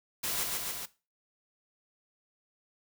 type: noise with echo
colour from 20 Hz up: white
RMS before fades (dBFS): -33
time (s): 0.23-0.44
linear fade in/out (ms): 10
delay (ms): 140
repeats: 3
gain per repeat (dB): -2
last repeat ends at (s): 0.86
effects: noise-tail reverb RT60 0.3 s tail -18 dB re dry